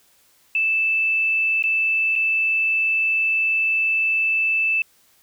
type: tone with dropouts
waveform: sine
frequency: 2637 Hz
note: E7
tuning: in tune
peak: -17 dBFS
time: 0.55-4.82 s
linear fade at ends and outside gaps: 2 ms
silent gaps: 1.625-1.638 / 2.155-2.16 s
effects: white hiss -58 dBFS RMS until 5.22 s